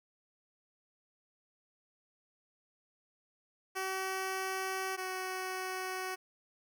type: tone pair in turn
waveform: 10% pulse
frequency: 380 / 373.3 Hz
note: F#4 / F#4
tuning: +46 / +15 cents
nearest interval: unison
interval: 31 cents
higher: first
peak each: -26 / -28 dBFS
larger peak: first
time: 3.75-4.97 / 4.97-6.16 s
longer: first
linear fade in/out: 20 ms
effects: none